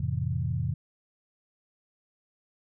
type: chord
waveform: sine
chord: F major seventh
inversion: none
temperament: equal with one note detuned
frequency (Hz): 87.31 / 110 / 131.72 / 164.81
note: F2 / A2 / C3 / E3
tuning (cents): 0 / 0 / +12 / 0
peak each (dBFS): -32 / -32 / -30 / -35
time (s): 0-0.74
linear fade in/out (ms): 5
effects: none